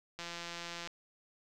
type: click train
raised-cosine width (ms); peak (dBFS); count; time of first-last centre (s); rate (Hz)
0.2; -25; 118; 0.19-0.874; 171
effects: none